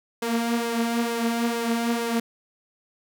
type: tone with flanger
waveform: sawtooth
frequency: 233.1 Hz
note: A#3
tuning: in tune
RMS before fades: -25 dBFS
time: 0.22-2.2 s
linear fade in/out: 5 ms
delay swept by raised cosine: 1.9 to 5.7 ms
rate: 2.2 Hz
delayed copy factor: +0.55
effects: none